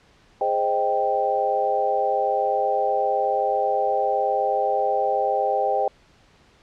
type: chord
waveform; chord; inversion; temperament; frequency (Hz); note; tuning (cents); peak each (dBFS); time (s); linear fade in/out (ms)
sine; Ab major seventh; none; equal; 415.3 / 523.3 / 622.3 / 784; Ab4 / C5 / Eb5 / G5; 0 / 0 / 0 / 0; -28 / -25 / -26 / -22; 0.41-5.88; 2
effects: pink hiss -56 dBFS RMS until 6.62 s + low-pass 5000 Hz 12 dB/octave